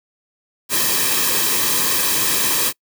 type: noise with comb filter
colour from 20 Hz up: white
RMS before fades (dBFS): -18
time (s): 0.69-2.73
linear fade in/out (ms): 50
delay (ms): 1.4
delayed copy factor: -0.65
effects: noise-tail reverb RT60 0.1 s tail -26 dB re dry